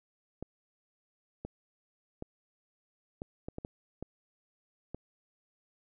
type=clicks; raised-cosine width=2 ms; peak=-25 dBFS; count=9; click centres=0.426 / 1.45 / 2.224 / 3.219 / 3.485 / 3.584 / 3.649 / 4.026 / 4.946 s; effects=none